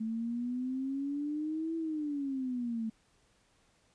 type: exponential two-way sweep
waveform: sine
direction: up then down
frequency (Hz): 219.1 to 330 to 219.1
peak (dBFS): -32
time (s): 0-2.9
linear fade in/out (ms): 10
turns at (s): 1.76
effects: pink hiss -69 dBFS RMS until 3.94 s + resampled to 22050 Hz